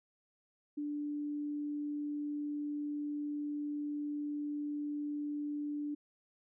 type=tone; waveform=sine; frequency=293.7 Hz; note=D4; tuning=in tune; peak=-35 dBFS; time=0.77-5.95 s; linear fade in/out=10 ms; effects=none